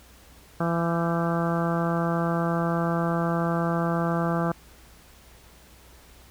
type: harmonic tone with a mistuned harmonic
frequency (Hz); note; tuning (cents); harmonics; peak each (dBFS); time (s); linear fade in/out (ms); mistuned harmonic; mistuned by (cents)
168.3; E3; +36; 1 / 2 / 3 / 4 / 5 / 6 / 7 / 8 / 9; -25 / -31 / -32 / -31 / -35 / -38 / -33 / -36 / -38; 0.6-4.52; 5; 9; +45
effects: added 60 Hz sine -53 dBFS peak until 6.3 s + pink hiss -53 dBFS RMS until 6.3 s